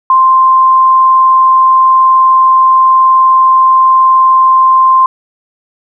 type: tone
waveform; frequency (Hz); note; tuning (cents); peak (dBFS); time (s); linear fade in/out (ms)
sine; 1046.5; C6; 0; -3; 0.1-5.06; 2
effects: none